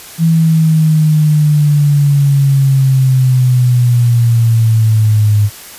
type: linear sweep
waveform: sine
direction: down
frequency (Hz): 164.81 to 103.2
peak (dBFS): -6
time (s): 0.18-5.5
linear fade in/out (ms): 50
effects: white hiss -32 dBFS RMS until 5.78 s + resampled to 32000 Hz